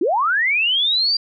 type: linear sweep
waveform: sine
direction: up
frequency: 292.2 to 4777 Hz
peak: -15 dBFS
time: 0.01-1.17 s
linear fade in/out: 5 ms
effects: none